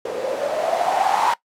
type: noise with low-pass filter sweep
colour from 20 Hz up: violet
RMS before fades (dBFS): -21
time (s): 0.05-1.34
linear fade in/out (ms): 5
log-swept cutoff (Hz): 470 to 930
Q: 8.8
effects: noise-tail reverb RT60 0.1 s tail -19 dB re dry